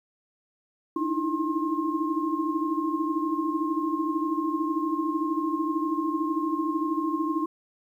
sine tone cluster, 299.8 / 317.9 / 331 / 1067 Hz, D4 / D#4 / E4 / C6, +36 / +37 / +7 / +34 cents, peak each -30 dBFS, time 0.96-7.46 s, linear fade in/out 5 ms, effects 10-bit

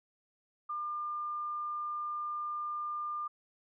sine tone, 1200 Hz, D6, 37 cents sharp, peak -34 dBFS, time 0.69-3.28 s, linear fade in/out 10 ms, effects none

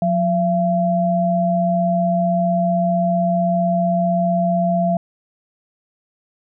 sine tone pair together, 179.4 / 678.9 Hz, F3 / F5, +47 / -49 cents, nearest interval octave + major seventh, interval 2304 cents, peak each -18 / -17 dBFS, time 0.02-4.97 s, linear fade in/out 2 ms, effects none

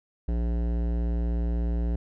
sine tone with hard clipping, 58.27 Hz, A#1, in tune, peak -26 dBFS, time 0.28-1.96 s, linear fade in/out 5 ms, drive 16 dB, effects none

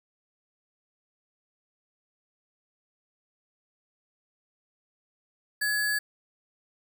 sine tone with sample-and-hold, 1691 Hz, G#6, 31 cents sharp, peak -24 dBFS, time 5.61-5.99 s, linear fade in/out 10 ms, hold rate 6300 Hz, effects none

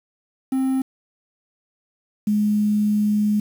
triangle / sine tone pair in turn, 264 / 209.5 Hz, C4 / G#3, +16 / +15 cents, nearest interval major third, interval 401 cents, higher first, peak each -16 / -16 dBFS, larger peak neither, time 0.52-0.82 / 2.27-3.4 s, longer second, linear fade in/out 5 ms, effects 7-bit

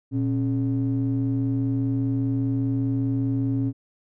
triangle ring-modulated tone, 77.5 Hz, D#2, 6 cents flat, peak -16 dBFS, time 0.11-3.73 s, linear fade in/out 50 ms, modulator 195 Hz, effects none

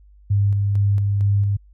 sine tone with tremolo, 100.8 Hz, G2, 49 cents sharp, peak -14 dBFS, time 0.3-1.57 s, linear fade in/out 10 ms, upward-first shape square, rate 2.2 Hz, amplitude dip 25%, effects added 50 Hz sine -46 dBFS peak until 1.73 s

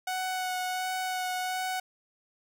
sawtooth tone with vibrato, 740 Hz, F#5, in tune, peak -26 dBFS, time 0.07-1.8 s, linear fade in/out 5 ms, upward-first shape sine, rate 1.4 Hz, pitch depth 12 cents each way, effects none

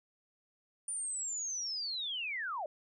sine linear sweep, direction down, 9370 to 562 Hz, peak -35 dBFS, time 0.88-2.66 s, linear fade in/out 2 ms, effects none

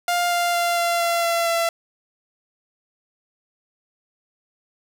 sawtooth tone with pitch steps, 702 / 697.2 / 692.3 / 687.6 / 682.8 / 678.1 / 673.4 Hz, F5 / F5 / F5 / F5 / F5 / E5 / E5, +9 / -3 / -15 / -27 / -39 / +49 / +37 cents, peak -15 dBFS, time 0.08-1.69 s, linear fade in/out 2 ms, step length 230 ms, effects none

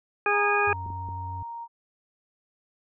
harmonic tone, 410.6 Hz, G#4, 20 cents flat, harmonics 1 / 2 / 3 / 4 / 6, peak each -27 / -27 / -27 / -27 / -27 dBFS, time 0.26-0.73 s, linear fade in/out 2 ms
sine tone, 932.3 Hz, A#5, in tune, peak -34 dBFS, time 0.3-1.68 s, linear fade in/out 50 ms
triangle tone with vibrato, 92.5 Hz, F#2, in tune, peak -32 dBFS, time 0.67-1.43 s, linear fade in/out 5 ms, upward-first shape triangle, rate 18 Hz, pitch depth 21 cents each way
clicks, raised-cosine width 3 ms, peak -30 dBFS, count 3, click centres 0.862 / 0.903 / 1.088 s
effects none

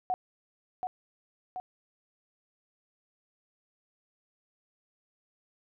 sine tone with echo, 738 Hz, F#5, 5 cents flat, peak -26 dBFS, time 0.1-0.14 s, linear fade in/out 0 ms, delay 730 ms, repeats 2, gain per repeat -4 dB, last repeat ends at 1.6 s, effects none

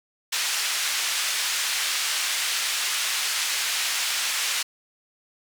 pink band-pass noise, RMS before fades -26 dBFS, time 0.32-4.63 s, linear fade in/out 10 ms, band 2000 to 9200 Hz, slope 12 dB/octave, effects none

